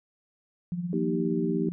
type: tone with tremolo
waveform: sine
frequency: 175.3 Hz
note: F3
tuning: 7 cents sharp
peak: -26 dBFS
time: 0.72-1.72 s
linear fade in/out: 0 ms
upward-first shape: sine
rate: 17 Hz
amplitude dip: 60%
type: chord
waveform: sine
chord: Eb major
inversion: second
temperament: equal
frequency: 233.1 / 311.1 / 392 Hz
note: Bb3 / Eb4 / G4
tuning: 0 / 0 / 0 cents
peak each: -30 dBFS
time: 0.93-1.69 s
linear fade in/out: 2 ms
effects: none